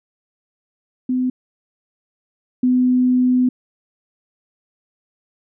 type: tone pair in turn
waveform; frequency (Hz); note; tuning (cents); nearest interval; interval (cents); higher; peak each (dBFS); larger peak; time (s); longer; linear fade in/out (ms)
sine; 253.9 / 251.7; B3 / B3; +48 / +33; unison; 15; first; -16 / -12; second; 1.09-1.3 / 2.63-3.49; second; 5
effects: none